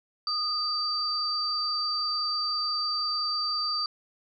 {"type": "tone pair together", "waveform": "sine", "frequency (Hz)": [1232, 4651], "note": ["D#6", "D8"], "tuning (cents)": [-17, -18], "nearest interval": "octave + major seventh", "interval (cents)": 2299, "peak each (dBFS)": [-32, -27], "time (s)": [0.27, 3.86], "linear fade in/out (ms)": 2, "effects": []}